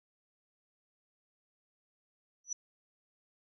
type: tone with exponential growth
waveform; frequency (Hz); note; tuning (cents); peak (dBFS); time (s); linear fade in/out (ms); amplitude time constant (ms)
sine; 5920; F#8; 0; -30; 2.44-2.53; 5; 18
effects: none

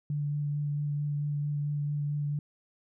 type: tone with vibrato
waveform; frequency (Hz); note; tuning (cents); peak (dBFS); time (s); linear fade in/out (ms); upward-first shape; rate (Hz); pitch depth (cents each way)
sine; 146.2; D3; -7; -28; 0.1-2.39; 2; sine; 4.5; 12
effects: none

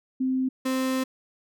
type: tone pair in turn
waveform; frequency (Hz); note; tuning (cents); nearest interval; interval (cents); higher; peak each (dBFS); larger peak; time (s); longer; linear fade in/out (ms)
sine / 35% pulse; 260 / 260.9; C4 / C4; -11 / -5; unison; 6; second; -22; neither; 0.2-0.49 / 0.65-1.04; second; 10
effects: none

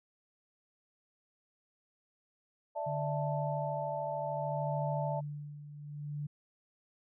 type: chord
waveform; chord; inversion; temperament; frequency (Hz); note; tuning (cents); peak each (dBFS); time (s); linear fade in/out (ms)
sine; D suspended second; none; just; 587.3 / 660.7 / 881; D5 / E5 / A5; 0 / +4 / +2; -38; 2.75-5.21; 20
type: tone with tremolo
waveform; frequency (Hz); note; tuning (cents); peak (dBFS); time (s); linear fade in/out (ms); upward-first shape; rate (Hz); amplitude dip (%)
sine; 146.83; D3; 0; -33; 2.86-6.27; 10; sine; 0.62; 75
effects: none

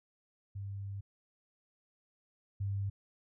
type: tone pair in turn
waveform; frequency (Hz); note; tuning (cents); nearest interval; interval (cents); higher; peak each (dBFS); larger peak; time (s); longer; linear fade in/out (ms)
sine; 99.2 / 99.2; G2 / G2; +21 / +21; unison; 0; neither; -38 / -32; second; 0.55-1.01 / 2.6-2.9; first; 10
effects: none

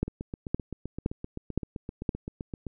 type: two click trains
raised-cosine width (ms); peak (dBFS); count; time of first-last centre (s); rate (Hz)
3; -22 / -12; 21 / 5; 0.08-2.667 / 0.03-2.092; 7.73 / 1.94
effects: none

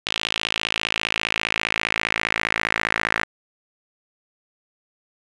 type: tone with band-pass filter sweep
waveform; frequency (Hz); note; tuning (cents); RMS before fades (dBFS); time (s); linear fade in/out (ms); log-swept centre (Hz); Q
sawtooth; 55; A1; 0; -25; 0.06-3.25; 5; 3200 to 1800; 2.9
effects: resampled to 24000 Hz + 7-bit

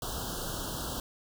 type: band-stop noise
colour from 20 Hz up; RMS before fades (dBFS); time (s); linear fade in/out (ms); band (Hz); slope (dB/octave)
pink; -36; 0.02-1; 2; 1600 to 2900; 96
effects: none

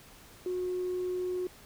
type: tone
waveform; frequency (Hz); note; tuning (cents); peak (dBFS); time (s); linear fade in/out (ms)
sine; 363.6; F#4; -30; -29; 0.46-1.47; 2
effects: tanh soft clip ceiling -26 dBFS + pink hiss -54 dBFS RMS until 1.65 s

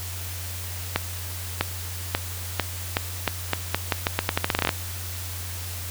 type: accelerating click train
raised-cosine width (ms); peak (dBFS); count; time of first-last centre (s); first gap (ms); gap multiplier
0.3; -4; 21; 0.96-4.691; 650; 0.83
effects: added 89 Hz sine -33 dBFS peak until 5.9 s + white hiss -36 dBFS RMS until 5.9 s

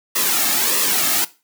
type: noise with flanger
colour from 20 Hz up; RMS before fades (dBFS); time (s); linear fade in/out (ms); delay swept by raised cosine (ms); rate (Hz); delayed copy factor
white; -18; 0.15-1.25; 10; 1.3 to 2.07; 1.6; -0.65
effects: noise-tail reverb RT60 0.3 s tail -18 dB re dry + high-pass 200 Hz 12 dB/octave

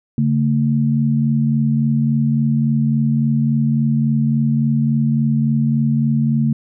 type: tone pair together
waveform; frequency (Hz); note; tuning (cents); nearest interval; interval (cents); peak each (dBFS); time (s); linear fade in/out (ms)
sine; 141.64 / 225.2; C#3 / A3; +38 / +40; minor sixth; 802; -16; 0.18-6.53; 2
effects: none

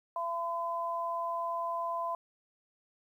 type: tone pair together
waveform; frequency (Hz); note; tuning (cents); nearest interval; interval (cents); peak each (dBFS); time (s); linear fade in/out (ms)
sine; 677.4 / 1015; E5 / B5; +47 / +47; perfect fifth; 700; -36 / -33; 0.16-2.15; 2
effects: 11-bit

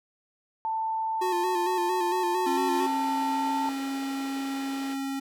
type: tone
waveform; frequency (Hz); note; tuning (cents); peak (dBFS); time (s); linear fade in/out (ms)
sine; 888; A5; +16; -26; 0.65-3.69; 0
type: tone with vibrato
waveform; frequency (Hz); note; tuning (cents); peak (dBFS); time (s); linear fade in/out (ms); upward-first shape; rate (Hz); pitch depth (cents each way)
square; 359.4; F4; +50; -28; 1.21-2.87; 10; square; 4.4; 41
type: tone with pitch glide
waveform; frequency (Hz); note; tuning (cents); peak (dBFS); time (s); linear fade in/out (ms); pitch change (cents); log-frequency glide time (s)
square; 270 to 272.3; C#4 to C#4; -45 to -31; -30; 2.46-5.2; 10; +14; 3.25-3.54
type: band-pass noise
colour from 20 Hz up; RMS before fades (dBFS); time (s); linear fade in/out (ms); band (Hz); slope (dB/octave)
pink; -45; 2.71-4.97; 50; 260 to 5100; 96
effects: none

